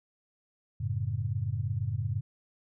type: chord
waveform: sine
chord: F# minor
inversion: none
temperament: equal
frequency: 92.5 / 110 / 138.59 Hz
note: F#2 / A2 / C#3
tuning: 0 / 0 / 0 cents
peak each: -34 / -31 / -35 dBFS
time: 0.8-2.21 s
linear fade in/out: 10 ms
effects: none